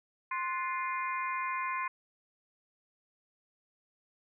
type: harmonic tone with a mistuned harmonic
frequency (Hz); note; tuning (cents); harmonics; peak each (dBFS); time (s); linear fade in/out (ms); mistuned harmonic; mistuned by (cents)
349.2; F4; 0; 3 / 4 / 5 / 6 / 7; -33 / -44 / -43 / -39 / -43; 0.31-1.88; 5; 4; +97
effects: none